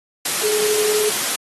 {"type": "tone in noise", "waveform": "sine", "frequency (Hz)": 424.7, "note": "G#4", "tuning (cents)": 39, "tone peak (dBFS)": -19, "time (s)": [0.43, 1.1], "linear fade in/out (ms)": 5, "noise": "white", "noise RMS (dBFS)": -21, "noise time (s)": [0.25, 1.36], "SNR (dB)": -1, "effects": ["high-pass 200 Hz 12 dB/octave", "AAC 32 kbps"]}